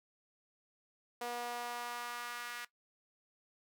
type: tone with high-pass filter sweep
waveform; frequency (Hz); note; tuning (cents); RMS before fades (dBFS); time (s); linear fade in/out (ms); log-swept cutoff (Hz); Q
sawtooth; 240.7; B3; -44; -42; 1.21-2.65; 5; 600 to 1600; 1.8
effects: noise-tail reverb RT60 0.1 s tail -17 dB re dry